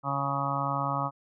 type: harmonic tone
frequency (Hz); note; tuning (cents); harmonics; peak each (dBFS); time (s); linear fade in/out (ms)
139.3; C#3; +9; 1 / 2 / 4 / 5 / 6 / 7 / 8 / 9; -33 / -38 / -38 / -37 / -35 / -36 / -33 / -33; 0.03-1.11; 50
effects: none